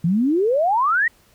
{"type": "exponential sweep", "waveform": "sine", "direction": "up", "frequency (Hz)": [158.9, 1943], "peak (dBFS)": -15, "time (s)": [0.04, 1.08], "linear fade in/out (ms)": 5, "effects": ["pink hiss -56 dBFS RMS until 1.34 s"]}